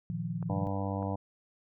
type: chord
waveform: sine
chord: Bb suspended fourth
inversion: none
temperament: equal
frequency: 116.54 / 155.56 / 174.61 Hz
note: Bb2 / Eb3 / F3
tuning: 0 / 0 / 0 cents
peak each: -38 / -37 / -35 dBFS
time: 0.1-0.67 s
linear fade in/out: 0 ms
type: clicks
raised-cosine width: 1 ms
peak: -31 dBFS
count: 2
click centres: 0.427 / 1.027 s
type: harmonic tone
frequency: 98 Hz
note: G2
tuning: in tune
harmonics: 1 / 2 / 3 / 5 / 6 / 7 / 8 / 9 / 10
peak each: -34 / -37 / -39 / -41 / -42 / -42 / -43 / -44 / -44 dBFS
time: 0.49-1.16 s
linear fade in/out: 10 ms
effects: none